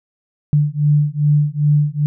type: beating tone pair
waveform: sine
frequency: 146.6 / 149.1 Hz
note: D3 / D3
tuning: -3 / +27 cents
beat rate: 2.5 Hz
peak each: -15 dBFS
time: 0.53-2.06 s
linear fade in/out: 0 ms
effects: none